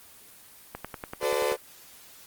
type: click train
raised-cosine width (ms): 0.5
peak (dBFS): -19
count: 9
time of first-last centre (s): 0.75-1.519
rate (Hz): 10.4
type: chord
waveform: 35% pulse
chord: D dominant seventh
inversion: first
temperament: equal with one note detuned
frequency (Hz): 370 / 440 / 510.4 / 587.3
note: F#4 / A4 / C5 / D5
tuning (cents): 0 / 0 / -43 / 0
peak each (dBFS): -31 / -27 / -25 / -29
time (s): 1.2-1.57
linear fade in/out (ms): 50
effects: white hiss -51 dBFS RMS until 2.26 s + Opus 24 kbps